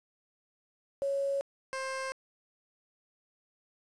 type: tone pair in turn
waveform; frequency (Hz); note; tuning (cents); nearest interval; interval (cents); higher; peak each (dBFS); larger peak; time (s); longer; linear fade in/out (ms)
sine / 15% pulse; 554.4 / 528.9; C#5 / C5; 0 / +19; minor second; 81; first; -28; neither; 1.02-1.41 / 1.73-2.12; neither; 0
effects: resampled to 22050 Hz + 9-bit